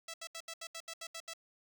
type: tone bursts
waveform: 5% pulse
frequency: 659.3 Hz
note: E5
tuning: in tune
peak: -31 dBFS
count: 10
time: 0.08-1.336 s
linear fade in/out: 5 ms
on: 59 ms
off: 74 ms
effects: none